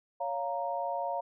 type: chord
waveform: sine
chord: Bb minor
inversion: first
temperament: just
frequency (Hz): 559.4 / 699.2 / 932.3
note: Db5 / F5 / Bb5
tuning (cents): +16 / +2 / 0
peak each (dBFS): -36 / -34 / -35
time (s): 0.2-1.21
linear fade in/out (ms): 10
effects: none